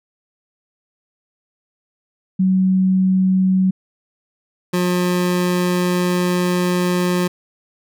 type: tone pair in turn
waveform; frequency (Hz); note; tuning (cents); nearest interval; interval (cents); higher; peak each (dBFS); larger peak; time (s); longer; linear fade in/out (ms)
sine / 25% pulse; 187.7 / 178.88; F#3 / F3; +25 / +42; minor second; 83; first; -12; neither; 2.39-3.71 / 4.73-7.28; second; 10
effects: none